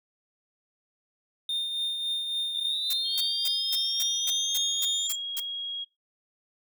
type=tone with tremolo; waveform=triangle; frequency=3638 Hz; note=A#7; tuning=43 cents flat; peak=-24 dBFS; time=1.49-5.07 s; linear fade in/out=2 ms; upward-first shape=triangle; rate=3.6 Hz; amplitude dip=45%
type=linear sweep; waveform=sine; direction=up; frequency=3520 to 7290 Hz; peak=-31 dBFS; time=2.54-5.16 s; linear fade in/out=10 ms
type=noise bursts; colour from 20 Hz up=blue; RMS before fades=-31 dBFS; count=10; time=2.9-5.4 s; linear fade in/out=5 ms; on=34 ms; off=240 ms
type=tone with pitch glide; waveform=sine; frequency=3215 to 3290 Hz; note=G7 to G#7; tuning=+43 to -17 cents; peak=-31 dBFS; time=3.04-5.85 s; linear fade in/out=20 ms; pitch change=+40 cents; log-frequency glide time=3.66-5.12 s
effects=noise-tail reverb RT60 0.2 s tail -21 dB re dry